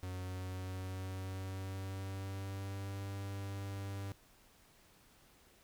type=tone with pitch glide; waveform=45% pulse; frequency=92 to 98.6 Hz; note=F#2 to G2; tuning=-9 to +11 cents; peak=-40 dBFS; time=0.03-4.12 s; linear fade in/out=0 ms; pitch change=+120 cents; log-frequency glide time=0.13-3.09 s; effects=pink hiss -65 dBFS RMS until 5.63 s